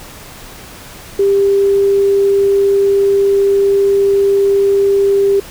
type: tone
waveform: sine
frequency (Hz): 396.7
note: G4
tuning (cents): +21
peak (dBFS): -8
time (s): 1.19-5.4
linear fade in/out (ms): 5
effects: pink hiss -34 dBFS RMS until 5.5 s